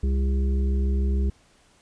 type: harmonic tone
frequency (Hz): 66.8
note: C2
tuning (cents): +36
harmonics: 1 / 3 / 5 / 6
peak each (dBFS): -20 / -31 / -39 / -37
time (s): 0.03-1.3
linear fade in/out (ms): 5
effects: pink hiss -59 dBFS RMS until 1.81 s + resampled to 22050 Hz